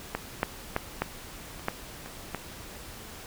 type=clicks; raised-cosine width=0.5 ms; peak=-13 / -9 / -11 / -11 / -29 / -11 / -24 / -16 dBFS; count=8; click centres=0.15 / 0.431 / 0.764 / 1.02 / 1.595 / 1.684 / 2.06 / 2.347 s; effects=pink hiss -44 dBFS RMS until 3.26 s